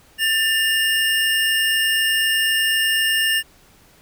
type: tone pair together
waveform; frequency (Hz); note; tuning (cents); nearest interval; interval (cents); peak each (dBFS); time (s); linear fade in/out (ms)
square; 1784 / 2832; A6 / F7; +23 / +23; minor sixth; 800; -20 / -20; 0.18-3.43; 50
effects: pink hiss -52 dBFS RMS until 4.01 s